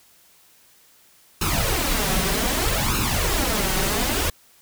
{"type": "noise with flanger", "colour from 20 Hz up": "pink", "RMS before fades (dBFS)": -22, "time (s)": [1.41, 4.3], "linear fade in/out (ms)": 5, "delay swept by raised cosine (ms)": [0.75, 5.35], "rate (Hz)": 0.64, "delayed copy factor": 0.75, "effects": ["white hiss -55 dBFS RMS until 4.61 s"]}